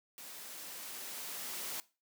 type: noise with level ramp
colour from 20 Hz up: white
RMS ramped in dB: -49 to -40 dBFS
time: 0.18-1.8 s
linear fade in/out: 0 ms
effects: noise-tail reverb RT60 0.3 s tail -19 dB re dry + high-pass 200 Hz 12 dB/octave